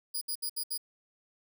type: tone bursts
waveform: 10% pulse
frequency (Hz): 4909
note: D#8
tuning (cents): -24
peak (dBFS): -25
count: 5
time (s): 0.14-0.778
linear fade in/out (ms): 10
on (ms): 74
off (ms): 67
effects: none